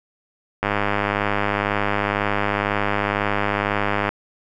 click train, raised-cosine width 0.5 ms, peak -5 dBFS, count 354, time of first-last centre 0.63-4.091 s, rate 102 Hz, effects none

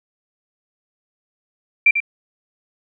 sine tone with echo, 2356 Hz, D7, 5 cents sharp, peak -8 dBFS, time 1.86-1.91 s, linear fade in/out 5 ms, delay 93 ms, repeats 1, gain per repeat -8 dB, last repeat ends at 2.003 s, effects none

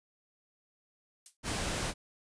violet noise with exponential decay, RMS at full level -40 dBFS, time 1.26-1.37 s, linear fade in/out 1 ms, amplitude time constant 23 ms
pink noise, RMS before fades -34 dBFS, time 1.43-1.94 s, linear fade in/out 50 ms
effects resampled to 22050 Hz

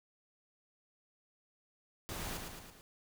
pink noise with echo, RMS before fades -42 dBFS, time 2.09-2.37 s, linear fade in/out 0 ms, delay 110 ms, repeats 4, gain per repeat -4 dB, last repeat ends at 2.81 s, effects none

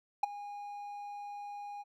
triangle tone with ADSR envelope, 818 Hz, G#5, 26 cents flat, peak -20 dBFS, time 0.23-1.84 s, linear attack 6 ms, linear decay 13 ms, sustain -19 dB, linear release 31 ms, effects none

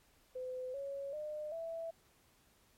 sine tone with pitch steps, 509 / 555.1 / 605.3 / 660.1 Hz, C5 / C#5 / D#5 / E5, -48 / +2 / -48 / +2 cents, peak -39 dBFS, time 0.35-1.91 s, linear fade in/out 10 ms, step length 390 ms, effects pink hiss -69 dBFS RMS until 2.77 s + MP3 64 kbps

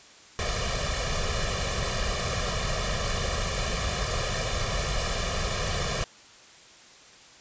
pink noise with comb filter, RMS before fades -28 dBFS, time 0.39-6.04 s, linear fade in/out 0 ms, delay 1.7 ms, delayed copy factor +0.85, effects white hiss -51 dBFS RMS until 7.4 s + resampled to 16000 Hz

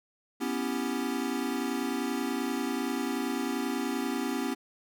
square chord, C# half-diminished seventh, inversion third, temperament equal, 246.9 / 277.2 / 329.6 / 392 Hz, B3 / C#4 / E4 / G4, 0 / 0 / 0 / 0 cents, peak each -34 / -34 / -38 / -38 dBFS, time 0.4-4.55 s, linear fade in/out 20 ms, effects none

